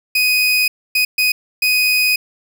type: tone bursts at uneven times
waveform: 30% pulse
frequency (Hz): 2499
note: D#7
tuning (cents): +7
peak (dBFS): -10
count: 4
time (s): 0.15-0.68 / 0.95-1.05 / 1.18-1.32 / 1.62-2.16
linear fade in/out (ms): 5
effects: none